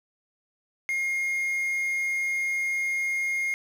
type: tone with quantisation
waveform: triangle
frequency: 2137 Hz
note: C7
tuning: 36 cents sharp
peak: -23 dBFS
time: 0.89-3.54 s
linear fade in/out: 0 ms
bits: 8
effects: none